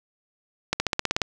accelerating click train, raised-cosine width 0.2 ms, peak -5 dBFS, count 9, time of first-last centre 0.73-1.218 s, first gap 70 ms, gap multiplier 0.96, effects none

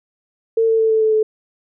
sine tone with pitch steps, 451.4 / 447.8 / 444.2 / 440.6 / 437 / 433.5 Hz, A4 / A4 / A4 / A4 / A4 / A4, +44 / +30 / +16 / +2 / -12 / -26 cents, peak -12 dBFS, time 0.57-1.23 s, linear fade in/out 5 ms, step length 110 ms, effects none

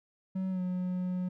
triangle tone with pitch glide, 188.4 to 181.88 Hz, F#3 to F#3, +32 to -29 cents, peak -28 dBFS, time 0.35-1.29 s, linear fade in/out 10 ms, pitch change -61 cents, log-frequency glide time 0.5-0.61 s, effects none

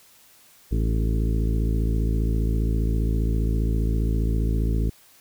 harmonic tone with a mistuned harmonic, 55 Hz, A1, in tune, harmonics 1 / 2 / 3 / 4 / 5 / 6 / 7 / 8, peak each -21 / -27 / -31 / -33 / -35 / -37 / -38 / -39 dBFS, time 0.71-4.9 s, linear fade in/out 10 ms, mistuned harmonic 6, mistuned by -42 cents, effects white hiss -54 dBFS RMS until 5.2 s

